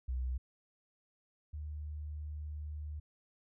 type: tone pair in turn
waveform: sine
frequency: 63.3 / 75.32 Hz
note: B1 / D2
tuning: +43 / +44 cents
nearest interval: minor third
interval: 301 cents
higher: second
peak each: -33 / -39 dBFS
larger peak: first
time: 0.08-0.38 / 1.53-3 s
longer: second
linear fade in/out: 10 ms
effects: none